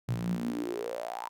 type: tone with high-pass filter sweep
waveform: sawtooth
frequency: 58.27 Hz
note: A#1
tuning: in tune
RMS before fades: -34 dBFS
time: 0.08-1.29 s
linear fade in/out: 5 ms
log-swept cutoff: 120 to 980 Hz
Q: 8.9
effects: none